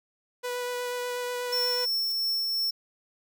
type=tone with vibrato; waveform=sawtooth; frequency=492.1 Hz; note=B4; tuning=6 cents flat; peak=-26 dBFS; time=0.43-1.86 s; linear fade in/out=20 ms; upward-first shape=sine; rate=8.2 Hz; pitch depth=10 cents each way
type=tone with tremolo; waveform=square; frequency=5400 Hz; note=E8; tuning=41 cents sharp; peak=-25 dBFS; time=1.52-2.71 s; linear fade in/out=10 ms; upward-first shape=triangle; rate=2.9 Hz; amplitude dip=25%
type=noise with exponential growth; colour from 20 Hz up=violet; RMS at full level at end=-39 dBFS; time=1.81-2.12 s; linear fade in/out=0 ms; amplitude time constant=66 ms
effects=none